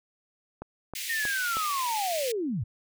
click train, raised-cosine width 1 ms, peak -23 dBFS, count 4, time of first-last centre 0.62-1.569 s, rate 3.16 Hz
pink high-pass noise, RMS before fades -35 dBFS, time 0.95-2.32 s, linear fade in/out 5 ms, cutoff 2000 Hz, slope 48 dB/octave
sine linear sweep, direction down, 1864.7 to 89 Hz, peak -27 dBFS, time 1.09-2.64 s, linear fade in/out 10 ms
effects none

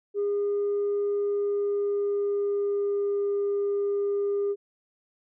sine tone with pitch glide, 407.2 to 403.7 Hz, G#4 to G#4, -34 to -49 cents, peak -22 dBFS, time 0.14-4.56 s, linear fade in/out 50 ms, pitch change -15 cents, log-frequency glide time 1.13-3.3 s, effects tanh soft clip ceiling -21 dBFS

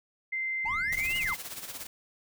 sine tone, 2081 Hz, C7, 10 cents flat, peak -29 dBFS, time 0.32-1.35 s, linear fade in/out 10 ms
pink low-pass noise, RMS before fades -46 dBFS, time 0.64-1.34 s, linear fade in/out 5 ms, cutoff 170 Hz, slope 12 dB/octave
triangle linear two-way sweep, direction up then down, 816 to 2960 to 816 Hz, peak -30 dBFS, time 0.65-1.34 s, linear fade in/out 10 ms, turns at 1.18 s
white noise with tremolo, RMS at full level -38 dBFS, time 0.92-1.87 s, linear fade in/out 5 ms, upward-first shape sine, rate 17 Hz, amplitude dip 65%
effects none

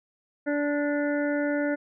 harmonic tone with a mistuned harmonic, 290.8 Hz, D4, 17 cents flat, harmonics 1 / 2 / 3 / 5 / 6 / 7, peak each -26 / -28 / -41 / -34 / -38 / -42 dBFS, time 0.46-1.76 s, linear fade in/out 20 ms, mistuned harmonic 6, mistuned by +16 cents, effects none

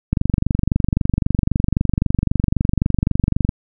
click train, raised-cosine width 5 ms, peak -3 dBFS, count 81, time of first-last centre 0.13-3.491 s, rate 23.8 Hz, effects none

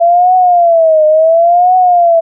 sine tone with vibrato, 674 Hz, E5, 38 cents sharp, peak -4 dBFS, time 0-2.21 s, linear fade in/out 20 ms, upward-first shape triangle, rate 0.71 Hz, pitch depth 170 cents each way, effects none

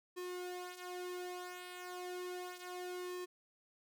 sawtooth tone with flanger, 360.3 Hz, F#4, 46 cents flat, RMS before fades -45 dBFS, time 0.16-3.26 s, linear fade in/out 20 ms, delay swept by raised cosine 1.4 to 5.4 ms, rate 0.33 Hz, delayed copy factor -0.65, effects none

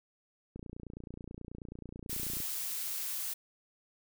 click train, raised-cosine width 3 ms, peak -31 dBFS, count 55, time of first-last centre 0.56-2.403 s, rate 29.3 Hz
blue noise, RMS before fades -37 dBFS, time 2.09-3.34 s, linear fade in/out 10 ms
effects none

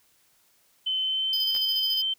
sine tone with pitch glide, 3059 to 3105 Hz, G7 to G7, -43 to -17 cents, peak -24 dBFS, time 0.86-2.14 s, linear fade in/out 10 ms, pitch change +26 cents, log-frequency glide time 1-1.45 s
square tone with tremolo, 4990 Hz, D#8, 4 cents sharp, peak -27 dBFS, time 1.33-2.02 s, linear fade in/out 2 ms, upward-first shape square, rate 14 Hz, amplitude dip 50%
clicks, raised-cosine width 0.2 ms, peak -23 dBFS, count 2, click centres 1.55 / 1.564 s
effects white hiss -64 dBFS RMS until 2.18 s

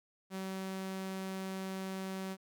sawtooth tone, 190.4 Hz, F#3, 50 cents sharp, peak -34 dBFS, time 0.3-2.37 s, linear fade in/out 50 ms, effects none

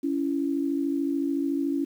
sine tone pair together, 280 / 333.7 Hz, C#4 / E4, +18 / +21 cents, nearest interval minor third, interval 303 cents, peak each -25 / -29 dBFS, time 0.03-1.85 s, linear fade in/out 10 ms, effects 9-bit

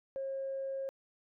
sine tone, 540 Hz, C#5, 45 cents flat, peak -34 dBFS, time 0.16-0.89 s, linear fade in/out 0 ms, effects tanh soft clip ceiling -30 dBFS

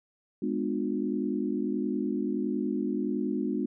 sine chord, G# diminished seventh, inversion none, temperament just, 207.7 / 249.2 / 299 / 358.8 Hz, G#3 / B3 / D4 / F4, 0 / +16 / +31 / +47 cents, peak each -32 / -32 / -32 / -34 dBFS, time 0.42-3.66 s, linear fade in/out 5 ms, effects none

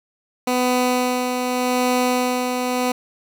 15% pulse tone with tremolo, 250 Hz, B3, 21 cents sharp, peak -10 dBFS, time 0.47-2.92 s, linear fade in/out 5 ms, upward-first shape sine, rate 0.84 Hz, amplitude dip 40%, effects none

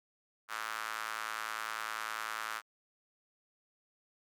square tone with high-pass filter, 55 Hz, A1, in tune, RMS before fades -39 dBFS, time 0.48-2.62 s, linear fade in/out 50 ms, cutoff 1300 Hz, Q 2.9, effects MP3 96 kbps

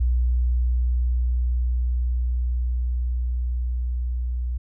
sine tone with level ramp, 61 Hz, B1, 21 cents flat, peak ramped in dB -17 to -23 dBFS, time 0-4.58 s, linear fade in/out 10 ms, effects none

